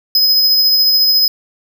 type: tone with tremolo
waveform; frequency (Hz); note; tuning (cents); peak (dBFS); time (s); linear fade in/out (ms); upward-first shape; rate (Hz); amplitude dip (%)
square; 5060; D#8; +28; -8; 0.15-1.28; 2; sine; 14; 25
effects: none